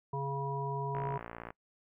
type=harmonic tone; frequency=138.59 Hz; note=C#3; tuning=in tune; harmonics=1 / 3 / 5 / 7; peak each=-36 / -40 / -45 / -37 dBFS; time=0.13-1.18 s; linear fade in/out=5 ms
type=click train; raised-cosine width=0.5 ms; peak=-26 dBFS; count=33; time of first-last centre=0.95-1.505 s; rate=57.7 Hz
effects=noise-tail reverb RT60 0.1 s tail -24 dB re dry + low-pass 2000 Hz 12 dB/octave